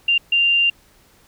sine tone bursts at uneven times, 2786 Hz, F7, 5 cents flat, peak -13 dBFS, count 2, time 0.08-0.18 / 0.32-0.7 s, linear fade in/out 5 ms, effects pink hiss -54 dBFS RMS until 1.27 s

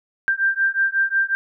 sine beating tone pair, 1577 / 1582.5 Hz, G6 / G6, +10 / +16 cents, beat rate 5.5 Hz, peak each -20 dBFS, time 0.28-1.35 s, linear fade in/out 0 ms, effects none

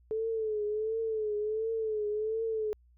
sine tone with vibrato, 434.2 Hz, A4, 23 cents flat, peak -29 dBFS, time 0.11-2.73 s, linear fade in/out 0 ms, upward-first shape triangle, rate 1.4 Hz, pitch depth 79 cents each way, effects added 60 Hz sine -59 dBFS peak until 2.97 s

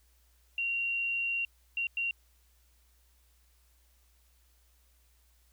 sine tone bursts at uneven times, 2757 Hz, F7, 23 cents flat, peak -29 dBFS, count 3, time 0.58-1.45 / 1.77-1.87 / 1.97-2.11 s, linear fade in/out 2 ms, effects added 60 Hz sine -64 dBFS peak until 5.52 s + white hiss -70 dBFS RMS until 5.52 s

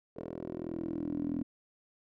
10% pulse tone with band-pass filter sweep, 41.5 Hz, E1, 12 cents sharp, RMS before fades -37 dBFS, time 0.16-1.43 s, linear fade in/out 10 ms, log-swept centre 430 to 270 Hz, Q 7.4, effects none

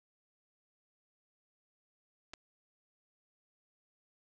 clicks, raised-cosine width 0.2 ms, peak -29 dBFS, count 2, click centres 2.335 / 2.338 s, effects 10-bit

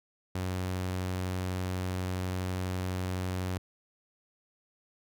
sawtooth tone, 92.1 Hz, F#2, 7 cents flat, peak -27 dBFS, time 0.35-3.58 s, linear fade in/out 5 ms, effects none

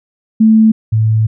sine tone pair in turn, 220 / 110 Hz, A3 / A2, 0 / 0 cents, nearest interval octave, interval 1200 cents, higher first, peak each -4 / -8 dBFS, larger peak first, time 0.4-0.72 / 0.92-1.27 s, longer second, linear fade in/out 10 ms, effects none

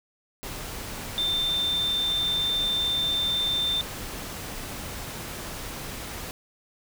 sine tone in noise, 3577 Hz, A7, 28 cents sharp, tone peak -23 dBFS, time 1.18-3.81 s, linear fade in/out 0 ms, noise pink, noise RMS -36 dBFS, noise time 0.43-6.31 s, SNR +10 dB, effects none

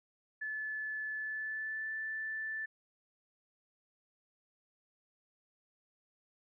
sine tone with pitch glide, 1732 to 1759.2 Hz, A6 to A6, -28 to -1 cents, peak -36 dBFS, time 0.41-2.66 s, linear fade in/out 10 ms, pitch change +27 cents, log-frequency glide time 1.16-1.92 s, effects none

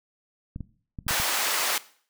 clicks, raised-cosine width 5 ms, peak -22 dBFS, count 6, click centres 0.561 / 0.607 / 0.988 / 1.067 / 1.109 / 1.2 s
pink high-pass noise, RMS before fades -26 dBFS, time 1.08-1.78 s, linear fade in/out 2 ms, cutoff 830 Hz, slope 12 dB/octave
effects noise-tail reverb RT60 0.5 s tail -18 dB re dry

